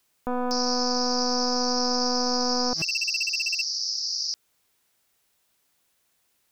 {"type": "click train", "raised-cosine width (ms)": 1, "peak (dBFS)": -16, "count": 611, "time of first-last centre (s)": [0.27, 2.73], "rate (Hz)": 248}
{"type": "band-pass noise", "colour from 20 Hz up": "white", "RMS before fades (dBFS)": -29, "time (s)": [0.51, 4.34], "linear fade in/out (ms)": 0, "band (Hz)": [4700, 5600], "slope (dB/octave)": 96}
{"type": "tone with exponential growth", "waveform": "35% pulse", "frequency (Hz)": 162.4, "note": "E3", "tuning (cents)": -26, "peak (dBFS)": -25, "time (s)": [2.72, 2.82], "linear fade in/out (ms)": 2, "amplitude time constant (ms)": 21}
{"type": "tone bursts", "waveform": "triangle", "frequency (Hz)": 2677, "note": "E7", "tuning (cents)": 26, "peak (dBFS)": -22, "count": 13, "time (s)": [2.82, 3.614], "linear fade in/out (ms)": 5, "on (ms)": 26, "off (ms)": 38}
{"effects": ["white hiss -70 dBFS RMS until 6.51 s"]}